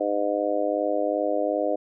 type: harmonic tone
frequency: 102.6 Hz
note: G#2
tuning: 21 cents flat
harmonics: 3 / 4 / 5 / 6 / 7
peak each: -29 / -32 / -27 / -26 / -31 dBFS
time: 0-1.76 s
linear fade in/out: 10 ms
effects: none